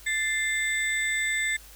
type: tone cluster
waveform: sine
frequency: 1756 / 2088 / 3573 / 7900 Hz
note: A6 / C7 / A7 / B8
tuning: -4 / -4 / +26 / 0 cents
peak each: -29 / -27 / -35 / -33 dBFS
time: 0.06-1.57 s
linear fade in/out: 10 ms
effects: added 50 Hz sine -50 dBFS peak until 1.75 s + white hiss -50 dBFS RMS until 1.75 s